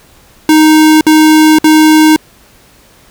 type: tone bursts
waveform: square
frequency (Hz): 311.1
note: D#4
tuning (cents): 0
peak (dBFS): -3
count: 3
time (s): 0.49-2.162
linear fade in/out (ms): 2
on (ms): 520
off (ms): 56
effects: pink hiss -43 dBFS RMS until 3.1 s